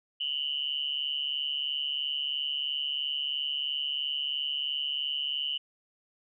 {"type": "tone with amplitude modulation", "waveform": "sine", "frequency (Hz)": 2960, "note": "F#7", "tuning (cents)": 0, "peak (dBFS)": -25, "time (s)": [0.2, 5.58], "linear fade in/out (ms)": 10, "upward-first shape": "sine", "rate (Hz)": 143, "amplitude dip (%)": 90, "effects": []}